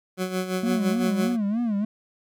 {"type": "tone with tremolo", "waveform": "20% pulse", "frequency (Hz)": 185, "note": "F#3", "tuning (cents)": 0, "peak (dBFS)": -18, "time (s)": [0.17, 1.37], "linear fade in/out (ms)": 50, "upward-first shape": "sine", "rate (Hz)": 5.9, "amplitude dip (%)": 65}
{"type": "tone with vibrato", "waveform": "triangle", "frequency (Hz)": 219.5, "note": "A3", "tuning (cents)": -4, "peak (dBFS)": -20, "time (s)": [0.63, 1.85], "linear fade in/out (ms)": 5, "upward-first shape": "sine", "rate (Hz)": 3.3, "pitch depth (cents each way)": 170}
{"effects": []}